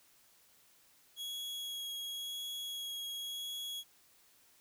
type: tone with vibrato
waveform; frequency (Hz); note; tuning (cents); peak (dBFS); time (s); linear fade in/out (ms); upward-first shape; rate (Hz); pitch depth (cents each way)
40% pulse; 3322; G#7; 0; -38; 1.16-3.84; 50; sine; 0.93; 9
effects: white hiss -66 dBFS RMS until 4.6 s